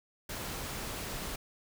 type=noise; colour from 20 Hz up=pink; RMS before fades=-39 dBFS; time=0.29-1.36 s; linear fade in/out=5 ms; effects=none